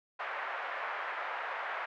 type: band-pass noise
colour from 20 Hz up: white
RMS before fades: -38 dBFS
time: 0.19-1.86 s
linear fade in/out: 10 ms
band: 590 to 1900 Hz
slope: 24 dB/octave
effects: none